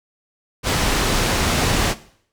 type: low-pass noise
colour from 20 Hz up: pink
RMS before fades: -19 dBFS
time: 0.63-1.95 s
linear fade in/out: 50 ms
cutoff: 8300 Hz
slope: 12 dB/octave
effects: noise-tail reverb RT60 0.6 s tail -17 dB re dry